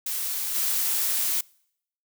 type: noise with level steps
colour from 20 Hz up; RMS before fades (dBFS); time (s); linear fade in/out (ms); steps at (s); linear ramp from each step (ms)
blue; -29 / -25; 0.06-1.41; 5; 0.54; 20
effects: noise-tail reverb RT60 0.7 s tail -26 dB re dry